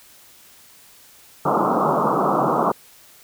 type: band-pass noise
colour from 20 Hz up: white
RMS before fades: -19 dBFS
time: 1.45-2.72 s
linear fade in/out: 5 ms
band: 140 to 1300 Hz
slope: 96 dB/octave
effects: white hiss -49 dBFS RMS until 3.23 s